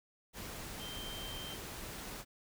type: tone in noise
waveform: sine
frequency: 3137 Hz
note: G7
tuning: 1 cent sharp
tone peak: -45 dBFS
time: 0.78-1.58 s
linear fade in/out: 50 ms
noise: pink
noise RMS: -45 dBFS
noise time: 0.33-2.25 s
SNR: -3 dB
effects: none